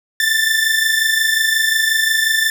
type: tone pair together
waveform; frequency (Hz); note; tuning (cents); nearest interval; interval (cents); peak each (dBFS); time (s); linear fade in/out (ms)
sawtooth; 1760 / 1785.6; A6 / A6; 0 / +25; unison; 25; -13; 0.2-2.5; 2
effects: none